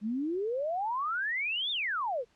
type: exponential two-way sweep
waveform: sine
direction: up then down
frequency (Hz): 201.4 to 3682 to 444.4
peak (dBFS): -29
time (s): 0.01-2.25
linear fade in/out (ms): 50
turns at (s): 1.71
effects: pink hiss -68 dBFS RMS until 2.35 s + low-pass 6000 Hz 12 dB/octave